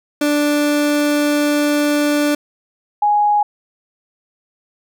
30% pulse / sine tone pair in turn, 293.7 / 830.7 Hz, D4 / G#5, 0 / 0 cents, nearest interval octave + tritone, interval 1800 cents, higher second, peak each -11 dBFS, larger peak neither, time 0.21-2.35 / 3.02-3.43 s, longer first, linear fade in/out 5 ms, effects none

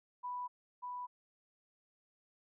sine tone with echo, 987.8 Hz, B5, in tune, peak -38 dBFS, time 0.23-0.48 s, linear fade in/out 20 ms, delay 590 ms, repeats 1, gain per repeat -2 dB, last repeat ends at 1.07 s, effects none

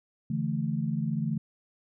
sine chord, D suspended second, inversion none, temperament equal with one note detuned, 144.39 / 164.81 / 220 Hz, D3 / E3 / A3, -29 / 0 / 0 cents, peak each -31 dBFS, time 0.3-1.38 s, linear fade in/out 5 ms, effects none

